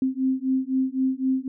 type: beating tone pair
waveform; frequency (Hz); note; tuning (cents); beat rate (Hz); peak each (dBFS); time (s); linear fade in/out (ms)
sine; 260.3 / 264.2; C4 / C4; -9 / +17; 3.9; -24; 0.02-1.48; 2
effects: none